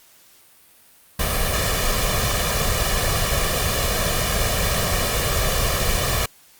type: noise with comb filter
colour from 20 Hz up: pink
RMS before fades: -21 dBFS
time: 1.19-6.26 s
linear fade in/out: 5 ms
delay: 1.7 ms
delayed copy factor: +0.65
effects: white hiss -52 dBFS RMS until 6.59 s + Opus 48 kbps